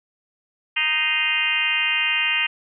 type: harmonic tone with a mistuned harmonic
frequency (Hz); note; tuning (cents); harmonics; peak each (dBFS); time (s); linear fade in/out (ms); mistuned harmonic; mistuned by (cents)
311.1; D#4; 0; 3 / 4 / 5 / 6 / 7 / 8 / 9 / 10; -35 / -35 / -32 / -28 / -26 / -23 / -23 / -31; 0.76-2.47; 10; 7; -63
effects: none